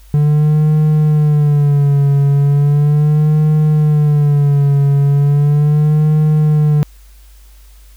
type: tone with vibrato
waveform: triangle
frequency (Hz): 146.83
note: D3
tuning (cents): 0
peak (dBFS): -6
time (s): 0.14-6.83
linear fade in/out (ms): 0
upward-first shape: sine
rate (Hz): 0.37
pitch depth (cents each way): 75
effects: added 50 Hz sine -38 dBFS peak until 7.96 s + white hiss -50 dBFS RMS until 7.96 s